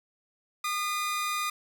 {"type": "tone pair together", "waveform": "sawtooth", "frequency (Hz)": [1220, 2014], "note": ["D#6", "B6"], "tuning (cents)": [-34, 33], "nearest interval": "major sixth", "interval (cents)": 867, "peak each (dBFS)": [-25, -35], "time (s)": [0.64, 1.5], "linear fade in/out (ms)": 5, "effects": []}